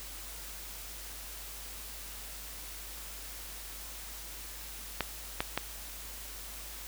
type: clicks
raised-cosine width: 0.3 ms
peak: -13 dBFS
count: 3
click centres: 5.007 / 5.405 / 5.576 s
effects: added 50 Hz sine -48 dBFS peak until 6.87 s + white hiss -45 dBFS RMS until 6.87 s